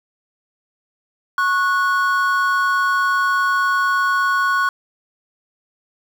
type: tone pair together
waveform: triangle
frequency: 1100 / 1468.3 Hz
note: C#6 / F#6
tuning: -14 / -14 cents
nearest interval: perfect fourth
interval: 500 cents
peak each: -16 dBFS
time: 1.38-4.69 s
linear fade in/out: 2 ms
effects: 7-bit